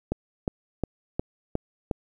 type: click train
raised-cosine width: 2 ms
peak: -12 dBFS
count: 6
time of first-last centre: 0.12-1.912 s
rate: 2.79 Hz
effects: 9-bit